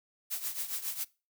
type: noise with tremolo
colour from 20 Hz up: blue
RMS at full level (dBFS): -33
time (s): 0.3-1.05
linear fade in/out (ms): 20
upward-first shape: triangle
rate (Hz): 7.3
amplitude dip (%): 80
effects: noise-tail reverb RT60 0.3 s tail -22 dB re dry